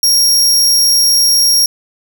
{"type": "tone", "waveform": "sawtooth", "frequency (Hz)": 5588, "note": "F8", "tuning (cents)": 0, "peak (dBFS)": -5, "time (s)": [0.03, 1.66], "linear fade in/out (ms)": 2, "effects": ["7-bit"]}